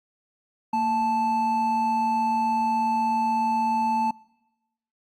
triangle tone pair together, 229.1 / 876.8 Hz, A#3 / A5, -30 / -6 cents, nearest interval octave + major seventh, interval 2324 cents, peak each -26 / -20 dBFS, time 0.73-4.11 s, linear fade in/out 5 ms, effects noise-tail reverb RT60 1.0 s tail -24 dB re dry + Opus 48 kbps

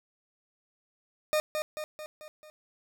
40% pulse tone with echo, 612 Hz, D#5, 29 cents flat, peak -23 dBFS, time 1.33-1.4 s, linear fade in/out 0 ms, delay 220 ms, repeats 5, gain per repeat -5 dB, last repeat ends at 2.5 s, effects none

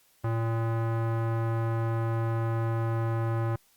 square tone with low-pass filter, 114.1 Hz, A#2, 37 cents flat, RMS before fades -28 dBFS, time 0.24-3.56 s, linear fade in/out 5 ms, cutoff 1300 Hz, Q 1.4, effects white hiss -64 dBFS RMS until 3.76 s + Opus 48 kbps

